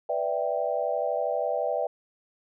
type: chord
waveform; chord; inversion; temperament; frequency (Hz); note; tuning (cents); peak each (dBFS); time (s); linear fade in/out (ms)
sine; E minor seventh; second; equal; 493.9 / 587.3 / 659.3 / 784; B4 / D5 / E5 / G5; 0 / 0 / 0 / 0; -31 / -29 / -30 / -32; 0.09-1.87; 5
effects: none